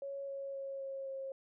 sine tone with pitch steps, 554.4 / 550.3 / 546.1 / 542.1 / 538 Hz, C#5 / C#5 / C#5 / C#5 / C5, 0 / -13 / -26 / -39 / +48 cents, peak -39 dBFS, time 0.02-1.32 s, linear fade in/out 2 ms, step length 260 ms, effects none

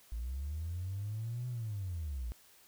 triangle linear two-way sweep, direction up then down, 54.3 to 125.5 to 54.3 Hz, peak -32 dBFS, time 0.12-2.32 s, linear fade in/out 0 ms, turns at 1.48 s, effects tanh soft clip ceiling -33 dBFS + white hiss -62 dBFS RMS until 2.67 s

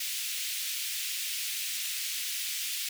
pink high-pass noise, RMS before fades -34 dBFS, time 0-2.89 s, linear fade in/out 5 ms, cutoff 2400 Hz, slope 24 dB/octave, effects none

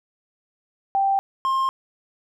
sine / triangle tone pair in turn, 784 / 1062.5 Hz, G5 / C6, 0 / +26 cents, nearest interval perfect fourth, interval 526 cents, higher second, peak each -17 dBFS, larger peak neither, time 0.95-1.19 / 1.45-1.69 s, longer neither, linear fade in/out 0 ms, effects none

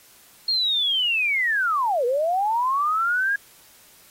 sine linear two-way sweep, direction down then up, 4300 to 466.2 to 1656 Hz, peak -19 dBFS, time 0.48-3.36 s, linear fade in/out 5 ms, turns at 2.05 s, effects white hiss -52 dBFS RMS until 4.1 s + AAC 48 kbps

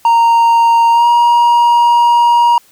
triangle tone with pitch glide, 928 to 949.1 Hz, A#5 to A#5, -8 to +31 cents, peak -4 dBFS, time 0.05-2.58 s, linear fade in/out 2 ms, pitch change +39 cents, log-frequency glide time 0.91-1.07 s, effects white hiss -48 dBFS RMS until 2.71 s

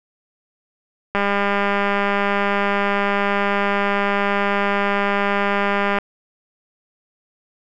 click train, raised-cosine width 0.5 ms, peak -5 dBFS, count 973, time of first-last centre 1.15-5.986 s, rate 201 Hz, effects none

